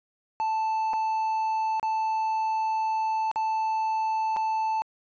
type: tone with dropouts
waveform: triangle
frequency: 880 Hz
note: A5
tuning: in tune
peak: -22 dBFS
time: 0.4-4.82 s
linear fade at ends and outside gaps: 0 ms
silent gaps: 0.933-0.937 / 1.797-1.829 / 3.314-3.359 / 4.363-4.368 s
effects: resampled to 16000 Hz